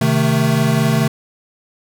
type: chord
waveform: square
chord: A diminished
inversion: first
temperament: equal with one note detuned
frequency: 130.81 / 155.56 / 221.9 Hz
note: C3 / Eb3 / A3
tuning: 0 / 0 / +15 cents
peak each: -18 dBFS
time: 0.01-1.08 s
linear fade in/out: 5 ms
effects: none